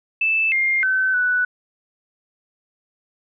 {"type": "tone with pitch steps", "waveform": "sine", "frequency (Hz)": [2636, 2117, 1528, 1484], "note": ["E7", "C7", "G6", "F#6"], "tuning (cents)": [-1, 20, -45, 5], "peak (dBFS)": -16, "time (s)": [0.21, 1.45], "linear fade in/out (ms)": 5, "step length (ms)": 310, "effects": []}